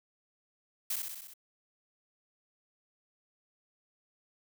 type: noise with echo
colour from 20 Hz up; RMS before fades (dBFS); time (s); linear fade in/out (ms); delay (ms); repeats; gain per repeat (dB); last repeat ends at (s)
blue; -33; 0.9-0.96; 5; 63; 6; -3; 1.338
effects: none